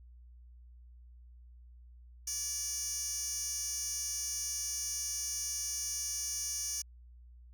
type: tone with high-pass filter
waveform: 15% pulse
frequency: 578 Hz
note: D5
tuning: 28 cents flat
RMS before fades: -37 dBFS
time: 2.27-6.82 s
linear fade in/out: 5 ms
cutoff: 6300 Hz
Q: 3.5
effects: added 60 Hz sine -52 dBFS peak until 7.53 s